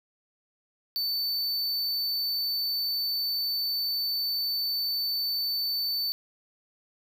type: tone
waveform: square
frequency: 4526 Hz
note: C#8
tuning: 35 cents sharp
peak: -27 dBFS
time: 0.96-6.12 s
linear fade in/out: 0 ms
effects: none